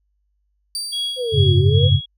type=tone with exponential decay; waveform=30% pulse; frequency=4658 Hz; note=D8; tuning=15 cents flat; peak=-19 dBFS; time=0.75-1.86 s; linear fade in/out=1 ms; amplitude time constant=240 ms
type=tone with tremolo; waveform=sine; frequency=3322 Hz; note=G#7; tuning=in tune; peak=-20 dBFS; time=0.92-2.06 s; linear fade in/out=10 ms; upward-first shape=sine; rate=2.4 Hz; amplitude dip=75%
type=exponential two-way sweep; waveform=sine; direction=down then up; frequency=523.3 to 348.9 to 523.3 Hz; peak=-20 dBFS; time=1.16-1.9 s; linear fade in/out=50 ms; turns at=1.55 s
type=chord; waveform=sine; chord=F# suspended second; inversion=none; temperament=equal; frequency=92.5 / 103.83 / 138.59 Hz; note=F#2 / G#2 / C#3; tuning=0 / 0 / 0 cents; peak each=-16 dBFS; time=1.32-2.01 s; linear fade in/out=50 ms
effects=added 50 Hz sine -64 dBFS peak until 2.17 s